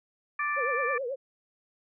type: harmonic tone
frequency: 587.3 Hz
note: D5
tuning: in tune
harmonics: 2 / 3 / 4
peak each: -30 / -31 / -34 dBFS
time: 0.39-0.98 s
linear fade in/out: 5 ms
type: tone with vibrato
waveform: sine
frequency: 511 Hz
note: C5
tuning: 41 cents flat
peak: -30 dBFS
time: 0.56-1.16 s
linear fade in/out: 20 ms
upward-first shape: triangle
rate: 9.3 Hz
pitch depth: 190 cents each way
effects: none